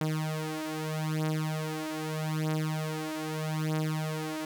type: beating tone pair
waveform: sawtooth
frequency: 155.56 / 156.36 Hz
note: D#3 / D#3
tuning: 0 / +9 cents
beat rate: 0.8 Hz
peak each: -29 dBFS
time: 0.01-4.45 s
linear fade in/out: 2 ms
effects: none